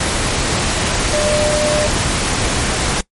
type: tone in noise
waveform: sine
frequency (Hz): 601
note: D5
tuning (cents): +40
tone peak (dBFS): -15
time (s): 1.13-1.87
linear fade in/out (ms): 5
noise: pink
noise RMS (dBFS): -17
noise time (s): 0-3.01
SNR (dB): -1
effects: noise-tail reverb RT60 0.1 s tail -20 dB re dry + MP3 48 kbps

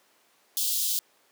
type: high-pass noise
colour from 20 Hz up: white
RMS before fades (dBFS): -27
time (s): 0.57-0.99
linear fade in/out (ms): 0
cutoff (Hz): 3200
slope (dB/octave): 48
effects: pink hiss -63 dBFS RMS until 1.31 s + high-pass 400 Hz 12 dB/octave

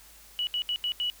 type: tone bursts at uneven times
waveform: sine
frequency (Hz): 2938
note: F#7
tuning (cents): -13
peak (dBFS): -26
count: 5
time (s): 0.39-0.47 / 0.54-0.62 / 0.69-0.76 / 0.84-0.92 / 1-1.1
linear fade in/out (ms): 0
effects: added 50 Hz sine -58 dBFS peak until 1.2 s + white hiss -53 dBFS RMS until 1.2 s

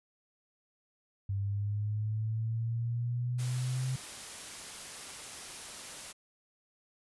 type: linear sweep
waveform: sine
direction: up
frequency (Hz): 98 to 130.81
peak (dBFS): -30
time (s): 1.29-3.96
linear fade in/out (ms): 5
type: noise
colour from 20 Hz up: white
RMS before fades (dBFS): -44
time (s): 3.38-6.13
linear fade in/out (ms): 20
effects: resampled to 24000 Hz

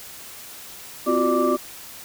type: tone cluster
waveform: sine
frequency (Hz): 258.3 / 344.8 / 370.6 / 595 / 1171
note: C4 / F4 / F#4 / D5 / D6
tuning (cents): -22 / -22 / +3 / +22 / -5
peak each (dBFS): -23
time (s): 1.06-1.57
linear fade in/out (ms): 20
effects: tanh soft clip ceiling -9 dBFS + white hiss -40 dBFS RMS until 2.04 s

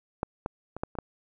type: clicks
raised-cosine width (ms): 1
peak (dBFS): -13 / -16 / -23 / -15 / -28 / -15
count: 6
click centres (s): 0.231 / 0.461 / 0.766 / 0.835 / 0.953 / 0.987
effects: none

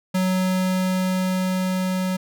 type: tone with level ramp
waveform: square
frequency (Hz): 185.6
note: F#3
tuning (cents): +6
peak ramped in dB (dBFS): -19 to -22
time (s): 0.14-2.17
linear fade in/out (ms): 10
effects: none

